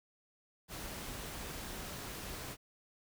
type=noise; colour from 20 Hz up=pink; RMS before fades=-44 dBFS; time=0.68-2.57 s; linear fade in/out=50 ms; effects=none